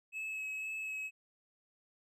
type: tone with vibrato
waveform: triangle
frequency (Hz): 2580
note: E7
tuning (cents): -38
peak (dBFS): -36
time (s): 0.12-1.11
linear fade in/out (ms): 50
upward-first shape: sine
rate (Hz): 2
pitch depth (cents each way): 13
effects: none